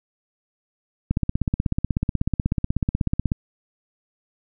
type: click train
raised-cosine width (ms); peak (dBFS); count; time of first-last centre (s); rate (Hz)
5; -8; 37; 1.11-3.319; 16.3
effects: none